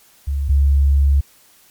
sine tone pair in turn, 70.1 / 69.83 Hz, C#2 / C#2, +20 / +13 cents, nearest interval unison, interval 7 cents, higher first, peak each -17 / -10 dBFS, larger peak second, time 0.27-0.49 / 0.49-1.21 s, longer second, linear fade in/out 10 ms, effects white hiss -51 dBFS RMS until 1.7 s + MP3 96 kbps

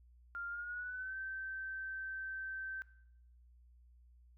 sine tone with pitch glide, 1396.9 to 1550 Hz, F6 to G6, 0 to -20 cents, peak -40 dBFS, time 0.35-2.82 s, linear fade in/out 0 ms, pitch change +180 cents, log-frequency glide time 0.48-1.16 s, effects noise-tail reverb RT60 0.7 s tail -18 dB re dry + added 60 Hz sine -60 dBFS peak until 4.37 s

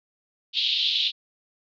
pink band-pass noise, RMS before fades -24 dBFS, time 0.53-1.12 s, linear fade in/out 50 ms, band 3100 to 4000 Hz, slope 48 dB/octave, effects none

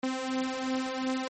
sawtooth beating tone pair, 258.4 / 261.2 Hz, C4 / C4, -21 / -3 cents, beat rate 2.8 Hz, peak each -30 / -27 dBFS, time 0.03-1.28 s, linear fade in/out 5 ms, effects MP3 32 kbps

